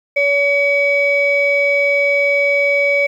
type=tone pair together; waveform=sine; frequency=567.5 / 2270 Hz; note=C#5 / C#7; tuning=+41 / +41 cents; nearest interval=2 octaves; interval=2400 cents; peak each=-14 / -13 dBFS; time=0.16-3.07 s; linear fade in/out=10 ms; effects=tanh soft clip ceiling -6 dBFS + 8-bit